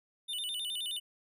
square tone with vibrato, 3269 Hz, G#7, 28 cents flat, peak -35 dBFS, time 0.28-1 s, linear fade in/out 20 ms, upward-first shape square, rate 9.5 Hz, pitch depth 170 cents each way, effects none

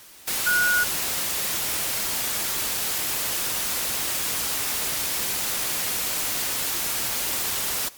sine tone in noise, 1454 Hz, F#6, 31 cents flat, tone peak -18 dBFS, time 0.46-0.84 s, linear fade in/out 10 ms, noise white, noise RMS -26 dBFS, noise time 0.27-7.89 s, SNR +5 dB, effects white hiss -47 dBFS RMS until 7.97 s + MP3 96 kbps

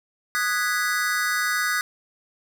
square chord, G# minor seventh, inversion second, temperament equal with one note detuned, 1238.8 / 1480 / 1661.2 / 1975.5 Hz, D#6 / F#6 / G#6 / B6, -8 / 0 / 0 / 0 cents, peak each -29 / -27 / -28 / -29 dBFS, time 0.35-1.81 s, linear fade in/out 0 ms, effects none

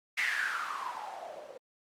violet noise with low-pass filter sweep, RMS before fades -36 dBFS, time 0.17-1.58 s, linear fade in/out 10 ms, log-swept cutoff 2100 to 490 Hz, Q 8, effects Opus 48 kbps

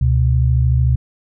sine tone pair together, 71.3 / 124.72 Hz, C#2 / B2, +49 / +17 cents, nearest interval minor seventh, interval 968 cents, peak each -14 dBFS, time 0.01-0.96 s, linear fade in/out 5 ms, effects none

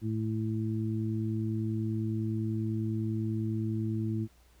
harmonic tone, 110 Hz, A2, in tune, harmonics 1 / 2 / 3, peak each -31 / -34 / -36 dBFS, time 0.01-4.28 s, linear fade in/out 50 ms, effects added 60 Hz sine -59 dBFS peak until 4.6 s + pink hiss -65 dBFS RMS until 4.6 s

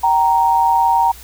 sine tone pair together, 773.7 / 932.3 Hz, G5 / A#5, -23 / 0 cents, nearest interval minor third, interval 323 cents, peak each -16 / -12 dBFS, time 0.03-1.12 s, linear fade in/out 10 ms, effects added 60 Hz sine -39 dBFS peak until 1.23 s + white hiss -40 dBFS RMS until 1.23 s

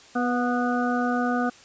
harmonic tone with a mistuned harmonic, 246.1 Hz, B3, 6 cents flat, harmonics 1 / 2 / 3 / 5 / 6, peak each -24 / -31 / -28 / -31 / -31 dBFS, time 0.15-1.5 s, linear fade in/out 10 ms, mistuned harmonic 3, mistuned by -28 cents, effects white hiss -50 dBFS RMS until 1.64 s + resampled to 16000 Hz

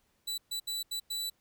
sawtooth tone bursts at uneven times, 3961 Hz, B7, 4 cents sharp, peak -30 dBFS, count 5, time 0.27-0.38 / 0.51-0.6 / 0.67-0.83 / 0.91-1 / 1.1-1.3 s, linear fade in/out 10 ms, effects pink hiss -73 dBFS RMS until 1.4 s

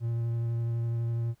triangle tone with vibrato, 116.54 Hz, A#2, in tune, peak -25 dBFS, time 0-1.35 s, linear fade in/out 50 ms, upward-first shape sine, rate 12 Hz, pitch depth 11 cents each way, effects pink hiss -70 dBFS RMS until 1.4 s

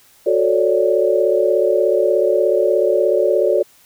sine chord, D major seventh, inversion first, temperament just, 367.1 / 440.5 / 550.6 / 587.3 Hz, F#4 / A4 / C#5 / D5, -14 / +2 / -12 / 0 cents, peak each -18 dBFS, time 0.26-3.63 s, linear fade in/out 10 ms, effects white hiss -51 dBFS RMS until 3.85 s

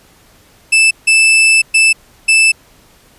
40% pulse tone bursts at uneven times, 2637 Hz, E7, in tune, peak -5 dBFS, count 4, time 0.72-0.91 / 1.07-1.62 / 1.74-1.93 / 2.28-2.52 s, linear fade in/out 10 ms, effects pink hiss -47 dBFS RMS until 3.18 s + resampled to 32000 Hz

